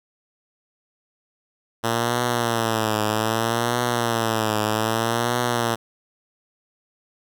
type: tone with vibrato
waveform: 5% pulse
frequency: 114 Hz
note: A#2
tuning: 38 cents flat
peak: -9 dBFS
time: 1.83-5.76 s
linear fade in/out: 20 ms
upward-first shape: triangle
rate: 0.63 Hz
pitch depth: 120 cents each way
effects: none